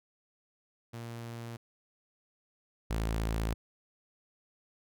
sawtooth tone pair in turn, 116.8 / 55.12 Hz, A#2 / A1, +4 / +4 cents, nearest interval octave + minor second, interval 1300 cents, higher first, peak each -36 / -26 dBFS, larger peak second, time 0.93-1.57 / 2.9-3.54 s, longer neither, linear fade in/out 10 ms, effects none

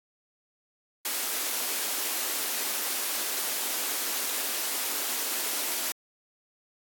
white high-pass noise, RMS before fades -30 dBFS, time 1.05-5.92 s, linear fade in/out 2 ms, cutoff 240 Hz, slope 48 dB/octave, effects AAC 64 kbps

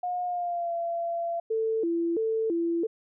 sine tone with pitch glide, 718 to 680.1 Hz, F5 to F5, +48 to -46 cents, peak -27 dBFS, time 0.03-1.4 s, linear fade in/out 5 ms, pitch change -94 cents, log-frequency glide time 0.25-0.73 s
sine tone with vibrato, 387.2 Hz, G4, 21 cents flat, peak -24 dBFS, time 1.5-2.87 s, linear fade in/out 10 ms, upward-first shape square, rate 1.5 Hz, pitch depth 240 cents each way
effects none

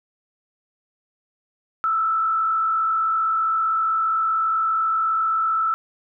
sine tone with frequency modulation, 1318.5 Hz, E6, in tune, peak -18 dBFS, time 1.84-5.74 s, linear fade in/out 0 ms, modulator 47.8 Hz, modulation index 0.54, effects none

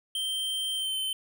square tone with pitch glide, 3136 to 3080 Hz, G7 to G7, 0 to -31 cents, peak -29 dBFS, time 0.15-1.13 s, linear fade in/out 2 ms, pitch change -31 cents, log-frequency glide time 0.74-0.97 s, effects none

